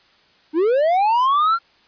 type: linear sweep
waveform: triangle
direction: up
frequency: 293.7 to 1396.9 Hz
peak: -12 dBFS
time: 0.53-1.59 s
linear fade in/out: 50 ms
effects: white hiss -55 dBFS RMS until 1.87 s + resampled to 11025 Hz